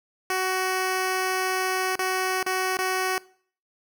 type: tone with dropouts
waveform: 10% pulse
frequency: 373.8 Hz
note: F#4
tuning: 18 cents sharp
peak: -15 dBFS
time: 0.3-3.18 s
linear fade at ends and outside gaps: 1 ms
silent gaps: 1.956-1.992 / 2.428-2.464 / 2.77-2.788 s
effects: noise-tail reverb RT60 0.5 s tail -21 dB re dry